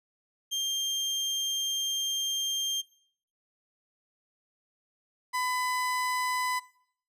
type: tone pair in turn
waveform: 30% pulse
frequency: 3185 / 1003.2 Hz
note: G7 / B5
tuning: +27 / +27 cents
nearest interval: octave + minor sixth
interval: 2000 cents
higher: first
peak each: -25 dBFS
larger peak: neither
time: 0.51-2.82 / 5.33-6.6 s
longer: first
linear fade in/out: 20 ms
effects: noise-tail reverb RT60 0.6 s tail -20 dB re dry + resampled to 32000 Hz